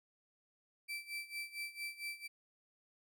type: tone with tremolo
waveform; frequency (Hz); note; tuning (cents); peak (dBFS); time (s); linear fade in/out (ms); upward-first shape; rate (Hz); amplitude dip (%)
35% pulse; 2331; D7; -14; -37; 0.88-2.28; 20; sine; 4.4; 85
effects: none